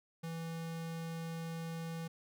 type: tone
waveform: square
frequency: 164.81 Hz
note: E3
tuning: in tune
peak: -40 dBFS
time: 0.23-2.08 s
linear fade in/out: 10 ms
effects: none